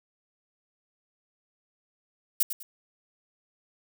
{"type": "noise with echo", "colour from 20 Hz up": "violet", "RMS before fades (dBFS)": -22, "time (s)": [2.4, 2.43], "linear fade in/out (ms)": 5, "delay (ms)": 100, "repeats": 2, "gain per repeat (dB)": -10, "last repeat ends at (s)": 2.63, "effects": []}